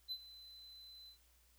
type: tone with ADSR envelope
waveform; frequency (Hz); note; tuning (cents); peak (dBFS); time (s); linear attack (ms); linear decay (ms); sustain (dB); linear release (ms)
triangle; 4032; B7; +35; -37; 0.08-1.18; 35; 59; -16; 96
effects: added 60 Hz sine -70 dBFS peak until 1.58 s + white hiss -72 dBFS RMS until 1.58 s